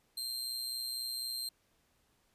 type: tone with amplitude modulation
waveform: sawtooth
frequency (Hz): 4162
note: C8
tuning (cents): -10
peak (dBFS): -31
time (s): 0.17-1.49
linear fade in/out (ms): 5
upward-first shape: sine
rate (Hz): 124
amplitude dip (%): 55
effects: pink hiss -73 dBFS RMS until 2.34 s + resampled to 32000 Hz